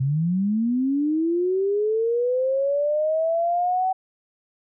sine linear sweep, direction up, 127.8 to 760 Hz, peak -19 dBFS, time 0-3.93 s, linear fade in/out 10 ms, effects none

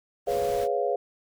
pink noise, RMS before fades -40 dBFS, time 0.26-0.68 s, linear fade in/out 50 ms
sine chord, C# dominant seventh, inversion second, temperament equal, 415.3 / 493.9 / 554.4 / 698.5 Hz, G#4 / B4 / C#5 / E#5, 0 / 0 / 0 / 0 cents, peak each -29 dBFS, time 0.27-0.96 s, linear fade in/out 5 ms
effects none

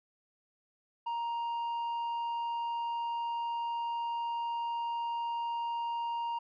triangle tone with tanh clipping, 936 Hz, A#5, 7 cents sharp, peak -33 dBFS, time 1.06-6.39 s, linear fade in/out 10 ms, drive 9 dB, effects none

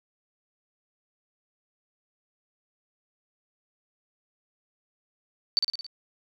sine tone with echo, 4554 Hz, C#8, 46 cents sharp, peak -18 dBFS, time 5.57-5.59 s, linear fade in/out 0 ms, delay 55 ms, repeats 5, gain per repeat -4 dB, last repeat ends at 5.865 s, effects none

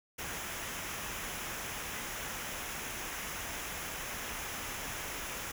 pink noise with comb filter, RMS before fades -40 dBFS, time 0.18-5.52 s, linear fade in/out 10 ms, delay 0.23 ms, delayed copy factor -0.55, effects none

